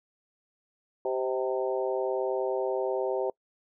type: harmonic tone with a mistuned harmonic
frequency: 130 Hz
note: C3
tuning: 11 cents flat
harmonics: 3 / 4 / 5 / 6 / 7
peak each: -30 / -31 / -34 / -38 / -38 dBFS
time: 1.05-3.3 s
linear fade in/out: 2 ms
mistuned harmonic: 5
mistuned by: -30 cents
effects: noise-tail reverb RT60 0.1 s tail -25 dB re dry